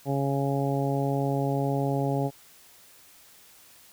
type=harmonic tone; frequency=138.59 Hz; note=C#3; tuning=in tune; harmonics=1 / 2 / 3 / 4 / 5 / 6; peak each=-27 / -30 / -32 / -33 / -34 / -35 dBFS; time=0.05-2.31 s; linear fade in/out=50 ms; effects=white hiss -54 dBFS RMS until 3.92 s